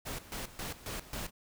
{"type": "noise with tremolo", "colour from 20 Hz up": "pink", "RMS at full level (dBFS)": -39, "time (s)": [0.05, 1.31], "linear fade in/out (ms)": 20, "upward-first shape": "square", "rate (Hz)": 3.7, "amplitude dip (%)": 80, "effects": []}